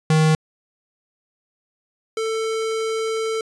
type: tone pair in turn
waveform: square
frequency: 156.8 / 444.5 Hz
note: D#3 / A4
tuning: +14 / +18 cents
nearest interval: octave + tritone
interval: 1804 cents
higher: second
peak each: -14 / -22 dBFS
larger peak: first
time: 0.1-0.35 / 2.17-3.41 s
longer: second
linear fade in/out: 2 ms
effects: resampled to 22050 Hz